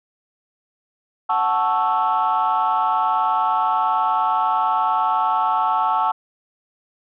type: chord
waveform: sine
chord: F# minor seventh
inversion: none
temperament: equal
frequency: 740 / 880 / 1108.7 / 1318.5 Hz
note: F#5 / A5 / C#6 / E6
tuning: 0 / 0 / 0 / 0 cents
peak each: -22 / -19 / -22 / -22 dBFS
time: 1.29-6.12 s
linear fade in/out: 10 ms
effects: tanh soft clip ceiling -10 dBFS